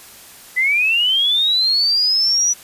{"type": "linear sweep", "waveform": "sine", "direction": "up", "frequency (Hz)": [1975.5, 5920], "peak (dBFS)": -13, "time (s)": [0.56, 2.54], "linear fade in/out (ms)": 20, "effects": ["white hiss -41 dBFS RMS until 2.63 s", "resampled to 32000 Hz"]}